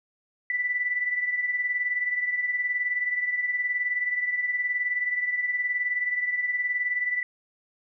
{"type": "beating tone pair", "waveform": "sine", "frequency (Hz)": [1975.5, 1994.5], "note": ["B6", "B6"], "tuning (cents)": [0, 17], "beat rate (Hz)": 19, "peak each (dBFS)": [-25, -32], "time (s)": [0.5, 7.23], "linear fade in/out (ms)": 2, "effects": []}